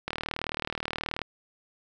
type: click train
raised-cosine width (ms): 0.3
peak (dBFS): -14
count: 45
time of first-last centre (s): 0.08-1.217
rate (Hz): 38.7
effects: none